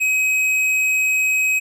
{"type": "tone with tanh clipping", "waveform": "sine", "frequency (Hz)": 2536, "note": "D#7", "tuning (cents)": 32, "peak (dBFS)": -17, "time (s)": [0, 1.6], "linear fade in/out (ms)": 20, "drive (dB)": 11, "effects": []}